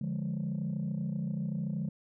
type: chord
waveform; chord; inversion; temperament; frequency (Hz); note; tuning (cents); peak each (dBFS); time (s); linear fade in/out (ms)
sine; D diminished; none; equal; 146.83 / 174.61 / 207.7; D3 / F3 / Ab3; 0 / 0 / 0; -34; 0.01-1.89; 5
effects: tanh soft clip ceiling -27 dBFS